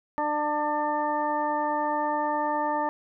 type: harmonic tone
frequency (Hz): 298.4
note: D4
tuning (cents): +28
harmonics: 1 / 2 / 3 / 4 / 6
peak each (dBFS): -33 / -31 / -26 / -34 / -37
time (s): 0.18-2.89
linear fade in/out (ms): 0
effects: none